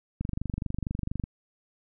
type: click train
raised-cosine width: 5 ms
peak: -18 dBFS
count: 26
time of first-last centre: 0.21-1.239 s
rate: 24.3 Hz
effects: none